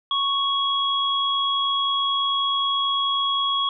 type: tone pair together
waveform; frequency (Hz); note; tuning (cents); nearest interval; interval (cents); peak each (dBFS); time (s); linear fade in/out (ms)
sine; 1108.7 / 3322; C#6 / G#7; 0 / 0; octave + perfect fifth; 1900; -23 / -22; 0.11-3.69; 2
effects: none